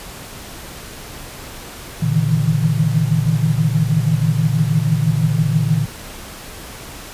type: tone cluster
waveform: sine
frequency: 115.8 / 144 / 156.7 / 162.9 Hz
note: A#2 / D3 / D#3 / E3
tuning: -11 / -34 / +13 / -20 cents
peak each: -19 dBFS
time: 2.02-5.86 s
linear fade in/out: 10 ms
effects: pink hiss -34 dBFS RMS until 7.13 s + resampled to 32000 Hz